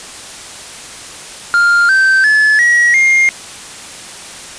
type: tone with pitch steps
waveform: triangle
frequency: 1400 / 1553.4 / 1723.6 / 1912.5 / 2122 Hz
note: F6 / G6 / A6 / A#6 / C7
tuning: +4 / -16 / -36 / +44 / +24 cents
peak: -5 dBFS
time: 1.54-3.29 s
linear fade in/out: 0 ms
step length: 350 ms
effects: white hiss -30 dBFS RMS until 4.58 s + resampled to 22050 Hz